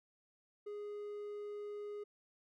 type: tone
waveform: triangle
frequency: 414.1 Hz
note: G#4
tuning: 5 cents flat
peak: -40 dBFS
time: 0.66-2.04 s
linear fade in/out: 10 ms
effects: none